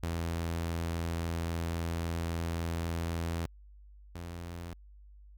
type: tone pair in turn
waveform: sawtooth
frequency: 83.7 / 85.66 Hz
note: E2 / F2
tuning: +27 / -33 cents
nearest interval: unison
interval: 40 cents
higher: second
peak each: -28 / -36 dBFS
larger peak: first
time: 0.03-3.46 / 4.15-4.73 s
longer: first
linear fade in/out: 0 ms
effects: added 50 Hz sine -51 dBFS peak until 5.37 s